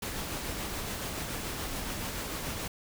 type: noise with tremolo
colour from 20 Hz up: pink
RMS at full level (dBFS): -35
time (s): 0.02-2.68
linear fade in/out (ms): 5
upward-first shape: sine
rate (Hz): 7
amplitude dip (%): 25
effects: none